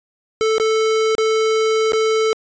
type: tone with dropouts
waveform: square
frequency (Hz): 440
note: A4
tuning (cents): 0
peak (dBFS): -15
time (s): 0.41-2.33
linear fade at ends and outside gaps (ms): 0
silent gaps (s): 0.582-0.599 / 1.151-1.182 / 1.921-1.933
effects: resampled to 16000 Hz

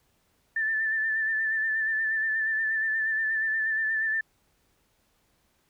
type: tone with vibrato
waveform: sine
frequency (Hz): 1767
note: A6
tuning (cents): +7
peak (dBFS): -24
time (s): 0.56-4.21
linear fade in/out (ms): 5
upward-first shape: sine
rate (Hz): 8.4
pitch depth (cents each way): 32
effects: pink hiss -69 dBFS RMS until 5.69 s

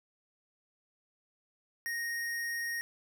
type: tone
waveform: square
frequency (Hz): 1864.7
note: A#6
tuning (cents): 0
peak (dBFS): -34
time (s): 1.86-2.81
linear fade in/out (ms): 0
effects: none

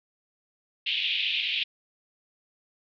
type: band-pass noise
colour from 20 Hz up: pink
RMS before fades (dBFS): -28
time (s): 0.86-1.64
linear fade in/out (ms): 10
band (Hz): 2500 to 3600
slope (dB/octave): 48
effects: none

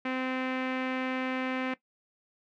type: tone with low-pass filter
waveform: sawtooth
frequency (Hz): 258.5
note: C4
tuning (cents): -21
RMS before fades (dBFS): -32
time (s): 0.05-1.74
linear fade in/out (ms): 5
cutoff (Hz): 2300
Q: 2.5
effects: noise-tail reverb RT60 0.1 s tail -17 dB re dry

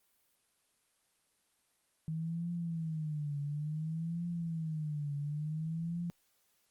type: tone with vibrato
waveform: sine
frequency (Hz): 157.3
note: D#3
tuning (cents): +19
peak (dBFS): -34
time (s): 2.08-6.1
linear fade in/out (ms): 0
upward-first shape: triangle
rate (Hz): 0.57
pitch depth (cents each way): 170
effects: white hiss -74 dBFS RMS until 6.7 s + Opus 32 kbps

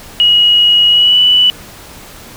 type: tone with pitch glide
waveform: sine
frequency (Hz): 2900 to 2968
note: F#7 to F#7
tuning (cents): -35 to +5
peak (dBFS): -5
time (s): 0.2-1.5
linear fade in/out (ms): 0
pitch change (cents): +40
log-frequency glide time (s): 0.9-1.19
effects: pink hiss -34 dBFS RMS until 2.36 s

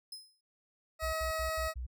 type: tone with exponential decay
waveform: sawtooth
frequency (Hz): 5100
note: D#8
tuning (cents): +42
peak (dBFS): -37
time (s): 0.12-0.41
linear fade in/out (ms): 5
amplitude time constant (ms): 61
type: tone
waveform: 20% pulse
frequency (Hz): 638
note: D#5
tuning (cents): +43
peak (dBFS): -28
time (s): 0.99-1.74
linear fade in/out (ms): 50
type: tone bursts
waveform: sine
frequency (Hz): 61.74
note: B1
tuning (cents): 0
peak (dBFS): -36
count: 5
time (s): 1.02-1.866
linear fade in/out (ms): 10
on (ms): 110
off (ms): 74
effects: none

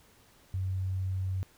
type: tone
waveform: sine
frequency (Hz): 94.1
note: F#2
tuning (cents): +30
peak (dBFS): -29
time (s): 0.54-1.43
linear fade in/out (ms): 0
effects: pink hiss -61 dBFS RMS until 1.57 s

